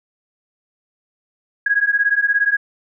sine beating tone pair, 1643 / 1660 Hz, G#6 / G#6, -19 / -1 cents, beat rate 17 Hz, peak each -17 dBFS, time 1.66-2.57 s, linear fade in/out 5 ms, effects none

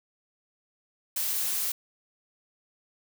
blue noise, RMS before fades -29 dBFS, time 1.16-1.72 s, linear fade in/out 5 ms, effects none

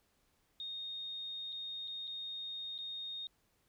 sine tone with dropouts, 3700 Hz, A#7, 14 cents flat, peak -40 dBFS, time 0.6-3.27 s, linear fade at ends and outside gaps 1 ms, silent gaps 1.523-1.526 / 1.876-1.88 / 2.072-2.076 / 2.78-2.787 s, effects pink hiss -75 dBFS RMS until 3.68 s

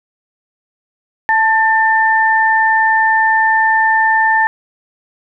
sine tone pair together, 880 / 1790.2 Hz, A5 / A6, 0 / +29 cents, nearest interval octave, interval 1229 cents, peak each -12 dBFS, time 1.29-4.47 s, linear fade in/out 0 ms, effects none

